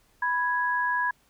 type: tone pair together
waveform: sine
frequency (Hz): 988 / 1661.6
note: B5 / G#6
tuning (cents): 0 / 0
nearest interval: major sixth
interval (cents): 900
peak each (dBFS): -26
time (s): 0.22-1.11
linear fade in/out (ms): 5
effects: pink hiss -64 dBFS RMS until 1.29 s